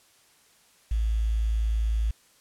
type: tone with quantisation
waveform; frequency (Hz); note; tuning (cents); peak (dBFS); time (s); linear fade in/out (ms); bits
sine; 55; A1; 0; -22; 0.91-2.11; 5; 8
effects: white hiss -60 dBFS RMS until 2.4 s + low-pass 11000 Hz 12 dB/octave